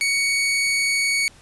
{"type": "tone", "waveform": "sawtooth", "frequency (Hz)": 2234, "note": "C#7", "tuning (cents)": 13, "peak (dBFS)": -15, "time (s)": [0.01, 1.28], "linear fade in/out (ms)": 0, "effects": ["pink hiss -50 dBFS RMS until 1.41 s", "resampled to 24000 Hz"]}